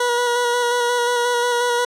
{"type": "tone with vibrato", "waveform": "20% pulse", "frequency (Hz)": 483.7, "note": "B4", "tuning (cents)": -36, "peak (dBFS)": -12, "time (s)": [0, 1.85], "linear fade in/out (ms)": 5, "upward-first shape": "square", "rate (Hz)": 5.6, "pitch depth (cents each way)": 17, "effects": ["low-pass 10000 Hz 12 dB/octave"]}